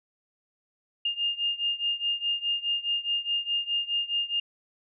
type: beating tone pair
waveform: sine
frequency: 2819 / 2823.8 Hz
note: F7 / F7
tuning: +16 / +18 cents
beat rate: 4.8 Hz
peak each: -28 / -30 dBFS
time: 1.05-4.4 s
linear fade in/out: 5 ms
effects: none